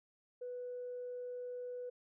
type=tone; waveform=sine; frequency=493.9 Hz; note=B4; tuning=in tune; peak=-40 dBFS; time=0.41-1.9 s; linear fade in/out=10 ms; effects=tanh soft clip ceiling -36 dBFS